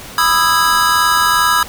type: chord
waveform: square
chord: E major seventh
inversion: second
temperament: just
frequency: 988.9 / 1236.1 / 1318.5 / 1648.1 Hz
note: B5 / D#6 / E6 / G#6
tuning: +2 / -12 / 0 / -14 cents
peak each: -17 dBFS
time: 0.18-1.63 s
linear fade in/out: 2 ms
effects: pink hiss -32 dBFS RMS until 1.68 s